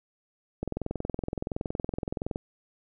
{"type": "click train", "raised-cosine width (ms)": 2, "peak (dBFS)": -17, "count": 38, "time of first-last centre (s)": [0.63, 2.359], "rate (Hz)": 21.4, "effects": []}